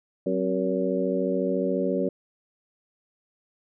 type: harmonic tone with a mistuned harmonic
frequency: 94.1 Hz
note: F#2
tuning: 30 cents sharp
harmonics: 2 / 3 / 4 / 5 / 6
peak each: -29 / -29 / -29 / -29 / -29 dBFS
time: 0.26-2.09 s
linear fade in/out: 5 ms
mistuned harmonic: 3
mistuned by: -87 cents
effects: none